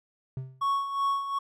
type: tone with exponential decay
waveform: triangle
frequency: 130.81 Hz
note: C3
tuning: in tune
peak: -27 dBFS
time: 0.37-0.69 s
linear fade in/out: 2 ms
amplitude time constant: 69 ms
type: tone with tremolo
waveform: triangle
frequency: 1108.7 Hz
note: C#6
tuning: in tune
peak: -21 dBFS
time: 0.61-1.39 s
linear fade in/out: 10 ms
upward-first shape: sine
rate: 2.7 Hz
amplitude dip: 65%
effects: none